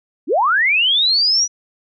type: linear sweep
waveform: sine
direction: up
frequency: 228.9 to 5920 Hz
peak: -12 dBFS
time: 0.27-1.48 s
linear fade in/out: 50 ms
effects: none